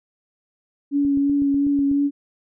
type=tone with vibrato; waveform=sine; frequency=281.9 Hz; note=C#4; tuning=29 cents sharp; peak=-16 dBFS; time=0.91-2.11 s; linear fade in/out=50 ms; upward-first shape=triangle; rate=2.9 Hz; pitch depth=22 cents each way
type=click train; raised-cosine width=3 ms; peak=-23 dBFS; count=8; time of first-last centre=1.05-1.914 s; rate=8.1 Hz
effects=none